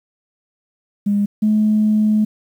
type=tone pair in turn; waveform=sine; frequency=203.7 / 213.8 Hz; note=G#3 / A3; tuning=-33 / -49 cents; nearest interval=minor second; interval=84 cents; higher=second; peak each=-13 / -11 dBFS; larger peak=second; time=1.06-1.26 / 1.42-2.25 s; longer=second; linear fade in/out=10 ms; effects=tanh soft clip ceiling -7 dBFS + 8-bit